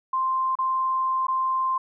sine tone with dropouts, 1046.5 Hz, C6, in tune, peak -21 dBFS, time 0.13-1.78 s, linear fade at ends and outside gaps 5 ms, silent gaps 0.554-0.587 / 1.269-1.282 s, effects none

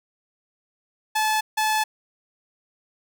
sawtooth tone bursts at uneven times, 865 Hz, A5, 30 cents flat, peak -16 dBFS, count 2, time 1.15-1.41 / 1.57-1.84 s, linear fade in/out 10 ms, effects none

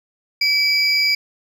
triangle tone pair together, 2299 / 4871 Hz, D7 / D#8, -37 / -38 cents, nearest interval octave + minor second, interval 1299 cents, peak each -16 dBFS, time 0.41-1.15 s, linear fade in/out 5 ms, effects none

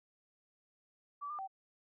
sine tone with pitch steps, 1153 / 1201 / 771 Hz, D6 / D6 / G5, -32 / +38 / -29 cents, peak -39 dBFS, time 1.21-1.477 s, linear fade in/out 20 ms, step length 89 ms, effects none

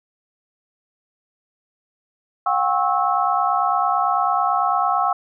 sine tone cluster, 721 / 790 / 1093 / 1306 Hz, F#5 / G5 / C#6 / E6, -45 / +13 / -25 / -17 cents, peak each -22 dBFS, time 2.46-5.13 s, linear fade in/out 5 ms, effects none

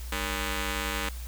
5% pulse ring-modulated tone, 254.7 Hz, C4, 46 cents flat, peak -15 dBFS, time 0.12-1.09 s, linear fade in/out 2 ms, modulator 715 Hz, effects added 60 Hz sine -35 dBFS peak until 1.27 s + white hiss -47 dBFS RMS until 1.27 s

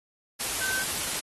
sine tone in noise, 1539 Hz, G6, 32 cents flat, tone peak -30 dBFS, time 0.6-0.84 s, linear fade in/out 20 ms, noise white, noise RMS -30 dBFS, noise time 0.39-1.21 s, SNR -3 dB, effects AAC 32 kbps

